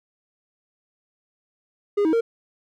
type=tone with pitch steps; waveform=triangle; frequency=409 / 318.4 / 460.8 Hz; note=G#4 / D#4 / A#4; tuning=-26 / +40 / -20 cents; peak=-15 dBFS; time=1.97-2.21 s; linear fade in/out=10 ms; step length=80 ms; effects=none